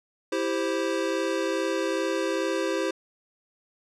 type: chord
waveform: square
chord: C major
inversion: first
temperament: equal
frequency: 329.6 / 392 / 523.3 Hz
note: E4 / G4 / C5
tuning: 0 / 0 / 0 cents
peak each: -30 dBFS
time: 0.32-2.91 s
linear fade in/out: 5 ms
effects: low-pass 7000 Hz 12 dB/octave